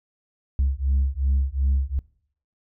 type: beating tone pair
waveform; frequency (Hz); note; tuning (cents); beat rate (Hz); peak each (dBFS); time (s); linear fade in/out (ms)
sine; 66.5 / 69.2; C2 / C#2; +29 / -2; 2.7; -21; 0.59-1.99; 0
effects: noise-tail reverb RT60 0.6 s tail -23 dB re dry + tanh soft clip ceiling -15 dBFS